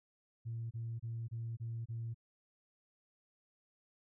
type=tone bursts; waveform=sine; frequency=115.1 Hz; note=A#2; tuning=22 cents flat; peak=-37 dBFS; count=6; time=0.45-2.145 s; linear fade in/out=20 ms; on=260 ms; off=27 ms; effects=tanh soft clip ceiling -34 dBFS